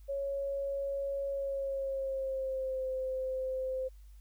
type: tone with pitch glide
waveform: sine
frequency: 554.4 to 520.3 Hz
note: C#5 to C5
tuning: 0 to -10 cents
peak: -32 dBFS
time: 0.08-3.89 s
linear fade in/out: 20 ms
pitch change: -110 cents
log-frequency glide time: 1.29-2.87 s
effects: added 50 Hz sine -50 dBFS peak until 4.2 s + white hiss -71 dBFS RMS until 4.2 s

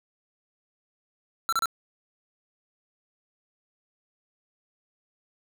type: tone bursts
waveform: square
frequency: 1344 Hz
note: E6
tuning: 33 cents sharp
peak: -23 dBFS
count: 3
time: 1.49-1.657 s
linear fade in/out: 0 ms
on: 35 ms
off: 31 ms
effects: none

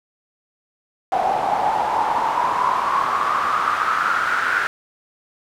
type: noise with band-pass filter sweep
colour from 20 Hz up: pink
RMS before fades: -20 dBFS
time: 1.12-4.67 s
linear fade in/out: 0 ms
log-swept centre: 750 to 1500 Hz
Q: 7.5
effects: none

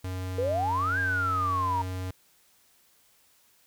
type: tone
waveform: square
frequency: 92.5 Hz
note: F#2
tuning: in tune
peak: -32 dBFS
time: 0.04-2.11 s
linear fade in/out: 5 ms
type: exponential two-way sweep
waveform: sine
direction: up then down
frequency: 466.2 to 1634 to 925 Hz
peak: -25 dBFS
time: 0.38-1.82 s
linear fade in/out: 5 ms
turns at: 0.99 s
effects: white hiss -63 dBFS RMS until 3.66 s

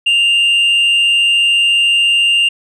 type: tone with frequency modulation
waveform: sine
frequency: 2794 Hz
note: F7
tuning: in tune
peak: -6 dBFS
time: 0.06-2.49 s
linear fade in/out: 10 ms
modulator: 151 Hz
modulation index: 0.28
effects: tanh soft clip ceiling -8 dBFS

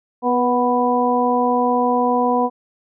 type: harmonic tone with a mistuned harmonic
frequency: 246.9 Hz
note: B3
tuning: in tune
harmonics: 1 / 2 / 3 / 4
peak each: -20 / -20 / -20 / -20 dBFS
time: 0.22-2.5 s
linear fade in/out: 50 ms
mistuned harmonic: 2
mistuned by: -17 cents
effects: none

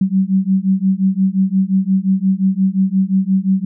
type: beating tone pair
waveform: sine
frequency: 188.2 / 193.9 Hz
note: F#3 / G3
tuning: +30 / -19 cents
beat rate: 5.7 Hz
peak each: -15 dBFS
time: 0.01-3.65 s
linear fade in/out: 5 ms
effects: none

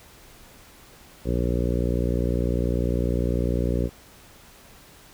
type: harmonic tone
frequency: 60 Hz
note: B1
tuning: 49 cents flat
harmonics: 1 / 2 / 3 / 4 / 5 / 6 / 7 / 8 / 9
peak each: -25 / -28 / -30 / -31 / -32 / -33 / -33 / -34 / -35 dBFS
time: 1.24-3.9 s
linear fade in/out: 50 ms
effects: pink hiss -50 dBFS RMS until 5.13 s

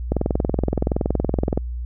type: click train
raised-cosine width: 2 ms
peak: -6 dBFS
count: 32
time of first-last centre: 0.12-1.575 s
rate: 21.3 Hz
effects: added 60 Hz sine -25 dBFS peak until 1.85 s

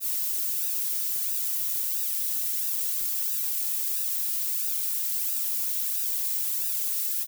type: noise with flanger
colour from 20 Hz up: violet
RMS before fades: -28 dBFS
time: 0-7.27 s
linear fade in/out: 50 ms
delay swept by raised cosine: 0.91 to 2.61 ms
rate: 1.5 Hz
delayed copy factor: -0.75
effects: none

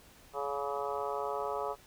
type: harmonic tone with a mistuned harmonic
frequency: 141 Hz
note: C#3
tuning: 30 cents sharp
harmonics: 3 / 4 / 5 / 6 / 7 / 8 / 9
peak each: -38 / -39 / -40 / -41 / -41 / -42 / -43 dBFS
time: 0.33-1.76 s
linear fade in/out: 50 ms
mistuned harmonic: 8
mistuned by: +30 cents
effects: pink hiss -58 dBFS RMS until 1.86 s

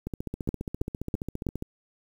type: two click trains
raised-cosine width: 3 ms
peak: -19 / -14 dBFS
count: 24 / 4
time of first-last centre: 0.07-1.624 / 0.49-1.467 s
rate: 14.8 / 3.07 Hz
effects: 8-bit

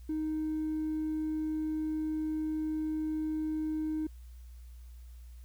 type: tone with hard clipping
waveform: sine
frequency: 311.1 Hz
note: D#4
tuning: in tune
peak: -31 dBFS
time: 0.09-4.07 s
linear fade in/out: 5 ms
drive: 1 dB
effects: added 60 Hz sine -46 dBFS peak until 5.44 s + white hiss -67 dBFS RMS until 5.44 s

